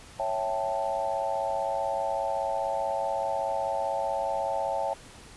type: chord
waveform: sine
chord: A dominant seventh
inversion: first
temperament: equal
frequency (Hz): 554.4 / 659.3 / 784 / 880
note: C#5 / E5 / G5 / A5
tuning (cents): 0 / 0 / 0 / 0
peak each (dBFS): -32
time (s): 0.19-4.94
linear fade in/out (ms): 10
effects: pink hiss -49 dBFS RMS until 5.36 s + resampled to 24000 Hz